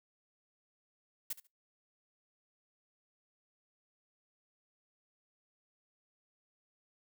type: noise with echo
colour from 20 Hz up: blue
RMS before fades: -37 dBFS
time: 1.3-1.33 s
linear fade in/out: 5 ms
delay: 71 ms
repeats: 2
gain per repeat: -15 dB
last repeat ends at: 1.472 s
effects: noise-tail reverb RT60 0.2 s tail -21 dB re dry